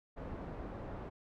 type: low-pass noise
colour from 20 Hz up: pink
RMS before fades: -44 dBFS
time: 0.16-1.1 s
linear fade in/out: 20 ms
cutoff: 970 Hz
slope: 12 dB/octave
effects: none